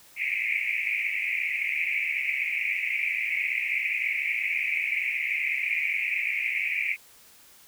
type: band-pass noise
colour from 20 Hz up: pink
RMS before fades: -28 dBFS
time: 0.16-6.97 s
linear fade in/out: 50 ms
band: 2100 to 2500 Hz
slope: 96 dB/octave
effects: white hiss -54 dBFS RMS until 7.67 s